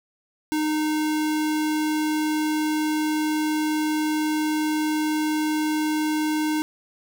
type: tone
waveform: square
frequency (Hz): 307.4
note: D#4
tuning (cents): -21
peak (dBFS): -22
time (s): 0.52-6.62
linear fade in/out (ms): 0
effects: none